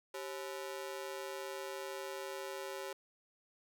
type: ring-modulated tone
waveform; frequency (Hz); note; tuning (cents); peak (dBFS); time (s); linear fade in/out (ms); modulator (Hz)
sawtooth; 466.2; A#4; 0; -34; 0.14-2.93; 5; 76
effects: none